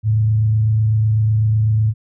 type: tone with frequency modulation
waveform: sine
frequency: 108.9 Hz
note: A2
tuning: 17 cents flat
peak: -12 dBFS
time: 0.03-1.94 s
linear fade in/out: 50 ms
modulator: 28 Hz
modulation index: 0.23
effects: none